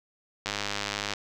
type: click train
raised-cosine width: 0.2 ms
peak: -12 dBFS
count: 70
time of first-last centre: 0.46-1.136 s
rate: 102 Hz
effects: none